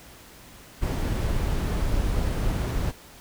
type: noise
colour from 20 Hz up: brown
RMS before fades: -25 dBFS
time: 0.81-2.92 s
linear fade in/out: 20 ms
effects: pink hiss -48 dBFS RMS until 3.2 s